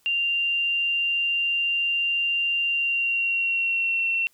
sine tone with pitch glide, 2783 to 2713 Hz, F7 to E7, -7 to +49 cents, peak -21 dBFS, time 0.06-4.27 s, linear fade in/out 0 ms, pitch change -44 cents, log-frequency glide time 2.62-4.06 s, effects white hiss -63 dBFS RMS until 4.33 s

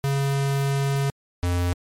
square tone pair in turn, 138.59 / 88.17 Hz, C#3 / F2, 0 / +17 cents, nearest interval minor sixth, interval 783 cents, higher first, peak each -21 dBFS, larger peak neither, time 0.04-1.1 / 1.43-1.73 s, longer first, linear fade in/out 0 ms, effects MP3 64 kbps

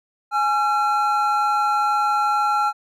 triangle tone pair together, 835 / 1361.1 Hz, G#5 / F6, +9 / -45 cents, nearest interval minor sixth, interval 846 cents, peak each -18 dBFS, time 0.31-2.73 s, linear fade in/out 50 ms, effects none

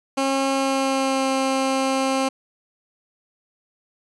15% pulse tone with pitch glide, 270.7 to 266.4 Hz, C#4 to C4, -41 to +31 cents, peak -13 dBFS, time 0.17-2.29 s, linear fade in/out 10 ms, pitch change -28 cents, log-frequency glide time 0.53-1.29 s, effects resampled to 24000 Hz

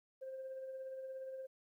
sine tone with tremolo, 527 Hz, C5, 12 cents sharp, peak -40 dBFS, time 0.21-1.47 s, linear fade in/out 20 ms, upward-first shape triangle, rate 17 Hz, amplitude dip 45%, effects tanh soft clip ceiling -40 dBFS + 13-bit

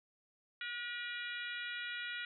harmonic tone, 480.8 Hz, B4, 46 cents flat, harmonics 3 / 4 / 5 / 6 / 7 / 8, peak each -43 / -45 / -47 / -49 / -50 / -51 dBFS, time 0.61-2.25 s, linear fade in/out 2 ms, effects none

